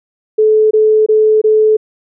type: tone bursts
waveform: sine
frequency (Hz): 432.4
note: A4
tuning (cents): -30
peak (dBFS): -6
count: 4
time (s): 0.38-1.769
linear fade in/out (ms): 10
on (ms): 330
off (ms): 23
effects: none